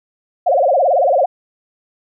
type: tone with vibrato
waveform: sine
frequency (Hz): 622.3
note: D#5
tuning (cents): 0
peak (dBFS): -10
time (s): 0.46-1.26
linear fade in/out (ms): 10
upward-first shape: sine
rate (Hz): 18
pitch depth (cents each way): 290
effects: none